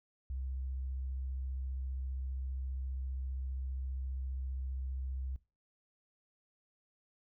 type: tone with vibrato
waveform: sine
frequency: 65.41 Hz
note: C2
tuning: in tune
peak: -36 dBFS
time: 0.3-5.36 s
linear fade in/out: 0 ms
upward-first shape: sine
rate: 15 Hz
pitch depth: 18 cents each way
effects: noise-tail reverb RT60 0.3 s tail -20 dB re dry